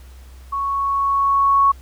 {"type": "tone with level ramp", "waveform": "sine", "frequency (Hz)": 1108.7, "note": "C#6", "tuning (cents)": 0, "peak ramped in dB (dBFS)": [-20, -10], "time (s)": [0.52, 1.72], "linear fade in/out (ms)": 10, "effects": ["added 64 Hz sine -38 dBFS peak until 1.81 s", "pink hiss -51 dBFS RMS until 1.81 s"]}